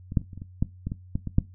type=clicks; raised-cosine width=5 ms; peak=-22 / -8 / -28 / -30 / -28 / -25 / -10 / -17 / -18 / -14 / -18 / -6 dBFS; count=12; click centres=0.121 / 0.172 / 0.215 / 0.332 / 0.376 / 0.419 / 0.625 / 0.87 / 0.919 / 1.155 / 1.273 / 1.384 s; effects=noise-tail reverb RT60 0.2 s tail -18 dB re dry + added 91 Hz sine -45 dBFS peak until 1.54 s